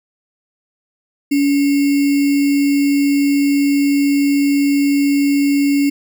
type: tone with sample-and-hold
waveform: sine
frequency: 283 Hz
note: C#4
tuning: 36 cents sharp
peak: -11 dBFS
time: 1.31-5.9 s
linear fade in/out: 10 ms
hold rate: 2450 Hz
effects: none